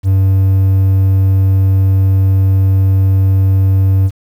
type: tone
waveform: triangle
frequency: 96 Hz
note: G2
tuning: 36 cents flat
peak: -5 dBFS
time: 0.03-4.11 s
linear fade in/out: 50 ms
effects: 7-bit